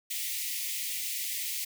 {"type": "high-pass noise", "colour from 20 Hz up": "white", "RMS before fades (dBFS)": -34, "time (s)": [0.1, 1.65], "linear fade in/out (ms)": 10, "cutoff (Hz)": 1900, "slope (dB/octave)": 96, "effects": []}